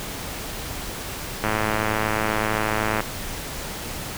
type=click train; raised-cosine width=0.5 ms; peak=-7 dBFS; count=170; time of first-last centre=1.44-3.005 s; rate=108 Hz; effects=pink hiss -32 dBFS RMS until 4.17 s